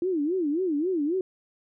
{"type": "tone with vibrato", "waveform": "sine", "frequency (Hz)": 329.6, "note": "E4", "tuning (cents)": 0, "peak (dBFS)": -23, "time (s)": [0.02, 1.21], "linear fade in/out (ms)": 2, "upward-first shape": "sine", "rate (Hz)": 3.7, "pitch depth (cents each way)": 250, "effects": []}